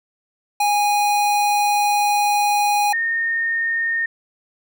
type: tone pair in turn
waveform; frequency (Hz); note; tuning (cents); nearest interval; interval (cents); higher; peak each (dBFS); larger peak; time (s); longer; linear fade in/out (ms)
square / sine; 824 / 1833.9; G#5 / A#6; -14 / -29; octave + major second; 1385; second; -16 / -18; first; 0.6-2.93 / 2.93-4.06; first; 5
effects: none